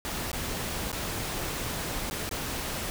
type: noise with dropouts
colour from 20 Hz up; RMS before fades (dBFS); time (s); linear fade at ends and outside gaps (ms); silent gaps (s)
pink; -33; 0.05-2.9; 0; 0.316-0.33 / 0.917-0.928 / 2.099-2.11 / 2.292-2.312
effects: none